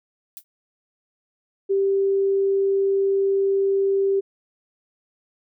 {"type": "noise with exponential decay", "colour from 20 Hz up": "violet", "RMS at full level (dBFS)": -32, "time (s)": [0.37, 0.44], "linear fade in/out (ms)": 0, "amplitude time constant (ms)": 15}
{"type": "tone", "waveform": "sine", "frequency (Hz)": 392, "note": "G4", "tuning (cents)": 0, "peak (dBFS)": -17, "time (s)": [1.69, 4.21], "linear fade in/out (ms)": 20}
{"effects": []}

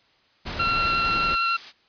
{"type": "noise", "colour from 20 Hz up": "pink", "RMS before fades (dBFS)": -31, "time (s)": [0.45, 1.36], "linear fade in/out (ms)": 20}
{"type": "tone with vibrato", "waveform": "25% pulse", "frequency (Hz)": 1364, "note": "F6", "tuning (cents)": -41, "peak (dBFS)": -17, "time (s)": [0.59, 1.57], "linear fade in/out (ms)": 10, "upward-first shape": "triangle", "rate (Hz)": 11, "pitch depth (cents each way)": 11}
{"type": "noise with tremolo", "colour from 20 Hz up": "blue", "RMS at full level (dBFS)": -31, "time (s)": [0.77, 1.73], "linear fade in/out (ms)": 50, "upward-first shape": "sine", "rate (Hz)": 3.3, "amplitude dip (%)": 25}
{"effects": ["white hiss -61 dBFS RMS until 1.88 s", "resampled to 11025 Hz"]}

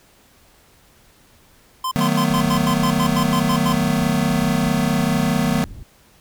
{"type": "tone bursts", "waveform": "square", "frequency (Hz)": 1036, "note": "C6", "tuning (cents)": -17, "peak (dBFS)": -21, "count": 12, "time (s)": [1.84, 3.729], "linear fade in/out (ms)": 5, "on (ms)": 74, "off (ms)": 91}
{"type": "chord", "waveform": "square", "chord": "B dominant seventh", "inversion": "first", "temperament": "just", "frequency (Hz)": [154.34, 185.21, 222.2, 246.9], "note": ["D#3", "F#3", "A3", "B3"], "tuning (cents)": [-14, 2, 17, 0], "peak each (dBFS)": -23, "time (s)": [1.96, 5.64], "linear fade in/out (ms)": 0}
{"type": "low-pass noise", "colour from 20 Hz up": "pink", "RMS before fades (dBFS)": -35, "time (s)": [2.29, 5.83], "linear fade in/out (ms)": 2, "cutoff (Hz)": 150, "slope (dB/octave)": 12}
{"effects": ["pink hiss -53 dBFS RMS until 6.2 s"]}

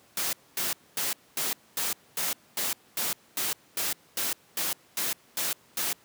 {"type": "noise bursts", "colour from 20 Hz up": "white", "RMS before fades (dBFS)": -29, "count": 15, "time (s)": [0.17, 5.93], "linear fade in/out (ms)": 2, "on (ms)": 160, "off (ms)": 240, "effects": ["pink hiss -59 dBFS RMS until 6.04 s", "high-pass 150 Hz 12 dB/octave"]}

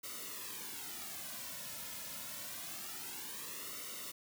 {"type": "noise with flanger", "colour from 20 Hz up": "white", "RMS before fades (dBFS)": -45, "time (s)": [0.03, 4.12], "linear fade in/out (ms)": 10, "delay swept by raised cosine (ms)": [1.2, 2.6], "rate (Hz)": 0.26, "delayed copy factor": -0.75, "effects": []}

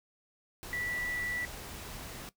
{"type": "tone in noise", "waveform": "sine", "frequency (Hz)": 1959, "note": "B6", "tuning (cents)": -15, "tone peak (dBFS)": -33, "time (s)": [0.73, 1.45], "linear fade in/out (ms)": 0, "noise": "pink", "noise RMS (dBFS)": -44, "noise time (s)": [0.63, 2.29], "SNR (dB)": 8, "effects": ["noise-tail reverb RT60 0.1 s tail -17 dB re dry"]}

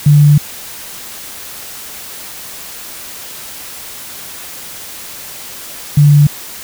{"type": "tone pair in turn", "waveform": "sine", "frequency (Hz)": [146.83, 145.9], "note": ["D3", "D3"], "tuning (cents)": [0, -11], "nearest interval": "unison", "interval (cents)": 11, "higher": "first", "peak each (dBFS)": -3, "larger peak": "neither", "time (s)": [[0.06, 0.38], [5.97, 6.27]], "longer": "first", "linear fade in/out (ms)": 5, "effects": ["white hiss -29 dBFS RMS until 6.63 s"]}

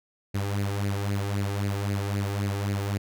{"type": "tone with flanger", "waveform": "sawtooth", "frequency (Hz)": 100.2, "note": "G2", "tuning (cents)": 38, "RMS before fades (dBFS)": -28, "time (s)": [0.34, 2.98], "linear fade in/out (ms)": 10, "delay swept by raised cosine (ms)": [0.43, 2.53], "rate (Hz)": 3.8, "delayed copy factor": 0.65, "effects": []}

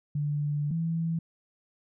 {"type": "tone pair in turn", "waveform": "sine", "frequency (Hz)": [146.83, 164.81], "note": ["D3", "E3"], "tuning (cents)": [0, 0], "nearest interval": "major second", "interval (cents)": 200, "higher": "second", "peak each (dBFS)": -26, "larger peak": "neither", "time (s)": [[0.15, 0.71], [0.71, 1.19]], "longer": "first", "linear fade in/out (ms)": 5, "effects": []}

